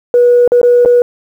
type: tone with dropouts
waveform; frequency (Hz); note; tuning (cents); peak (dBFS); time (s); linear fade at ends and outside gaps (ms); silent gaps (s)
sine; 485.7; B4; -29; -3; 0.14-1.02; 1; 0.477-0.519 / 0.615-0.63 / 0.85-0.858
effects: tanh soft clip ceiling 0 dBFS + 7-bit